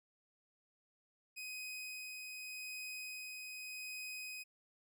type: tone with tremolo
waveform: sawtooth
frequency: 2510 Hz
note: D#7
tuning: 15 cents sharp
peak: -40 dBFS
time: 1.36-4.44 s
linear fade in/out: 20 ms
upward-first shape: sine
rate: 0.84 Hz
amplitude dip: 25%
effects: none